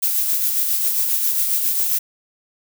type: noise with tremolo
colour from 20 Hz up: violet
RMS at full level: -18 dBFS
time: 0.02-1.99 s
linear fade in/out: 10 ms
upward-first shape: sine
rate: 7.4 Hz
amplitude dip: 35%
effects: none